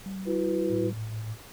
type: tone with vibrato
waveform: sine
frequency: 192 Hz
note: G3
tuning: 36 cents flat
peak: -33 dBFS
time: 0.06-0.93 s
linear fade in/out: 0 ms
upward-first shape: triangle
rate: 5.4 Hz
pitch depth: 19 cents each way
type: chord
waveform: sine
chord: E suspended second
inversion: none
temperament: equal with one note detuned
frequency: 329.6 / 364.1 / 493.9 Hz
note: E4 / F#4 / B4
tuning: 0 / -28 / 0 cents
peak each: -28 / -30 / -30 dBFS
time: 0.25-0.92 s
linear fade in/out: 50 ms
type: tone with tremolo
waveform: sine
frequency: 109.6 Hz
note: A2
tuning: 6 cents flat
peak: -30 dBFS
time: 0.69-1.37 s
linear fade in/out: 50 ms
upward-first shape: sine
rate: 6.8 Hz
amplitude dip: 35%
effects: pink hiss -48 dBFS RMS until 1.52 s